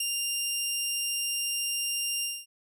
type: tone with ADSR envelope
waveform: 15% pulse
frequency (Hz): 2794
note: F7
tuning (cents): 0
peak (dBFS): -19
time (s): 0-2.46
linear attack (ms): 5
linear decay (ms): 11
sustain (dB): -2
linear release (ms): 230
effects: none